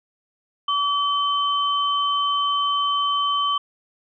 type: tone pair together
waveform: sine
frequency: 1146 / 3080 Hz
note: D6 / G7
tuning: -43 / -31 cents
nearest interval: octave + perfect fourth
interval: 1712 cents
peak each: -20 / -24 dBFS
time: 0.68-3.58 s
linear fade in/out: 5 ms
effects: none